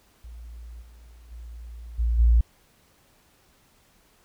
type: tone with level steps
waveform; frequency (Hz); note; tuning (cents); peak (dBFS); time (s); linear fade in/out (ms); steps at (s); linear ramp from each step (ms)
sine; 57.9; A#1; -11; -38 / -46 / -37 / -20 / -14; 0.24-2.41; 5; 0.81 / 1.3 / 1.98 / 2.18; 20
effects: pink hiss -61 dBFS RMS until 4.24 s